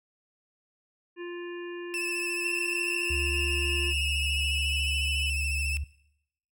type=harmonic tone; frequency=349.2 Hz; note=F4; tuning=in tune; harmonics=1 / 3 / 5 / 7 / 8; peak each=-35 / -48 / -45 / -49 / -51 dBFS; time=1.16-3.94 s; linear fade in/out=50 ms
type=tone with vibrato; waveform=40% pulse; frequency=2637 Hz; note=E7; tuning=in tune; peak=-29 dBFS; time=1.94-5.77 s; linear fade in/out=0 ms; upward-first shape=sine; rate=14 Hz; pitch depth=41 cents each way
type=tone with pitch glide; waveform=sine; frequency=2720 to 2966 Hz; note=F7 to F#7; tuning=-46 to +4 cents; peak=-31 dBFS; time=2.45-5.3 s; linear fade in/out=2 ms; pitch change=+150 cents; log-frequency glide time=2.7-4.96 s
type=tone; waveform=sine; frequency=72.4 Hz; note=D2; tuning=24 cents flat; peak=-29 dBFS; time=3.1-5.84 s; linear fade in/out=5 ms
effects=noise-tail reverb RT60 0.8 s tail -21 dB re dry